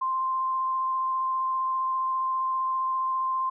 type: tone with vibrato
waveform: sine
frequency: 1046.5 Hz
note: C6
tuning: in tune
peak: -24 dBFS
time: 0.01-3.5 s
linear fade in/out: 10 ms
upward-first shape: sine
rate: 15 Hz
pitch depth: 8 cents each way
effects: none